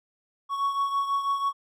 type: beating tone pair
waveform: triangle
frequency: 1112 / 1118.1 Hz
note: C#6 / C#6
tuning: +5 / +15 cents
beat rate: 6.1 Hz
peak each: -23 / -30 dBFS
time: 0.49-1.53 s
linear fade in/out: 50 ms
effects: none